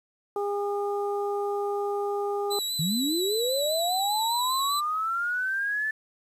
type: harmonic tone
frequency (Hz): 406.1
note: G#4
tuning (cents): -39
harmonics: 1 / 2 / 3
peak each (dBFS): -27 / -32 / -37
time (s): 0.36-2.59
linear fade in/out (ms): 2
type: tone with vibrato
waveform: sawtooth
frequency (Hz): 3951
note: B7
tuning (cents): 0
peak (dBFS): -25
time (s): 2.5-4.81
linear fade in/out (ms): 20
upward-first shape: sine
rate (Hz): 5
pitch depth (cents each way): 33
type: linear sweep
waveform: sine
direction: up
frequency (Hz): 144.8 to 1760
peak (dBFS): -25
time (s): 2.79-5.91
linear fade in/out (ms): 5
effects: resampled to 32000 Hz + 9-bit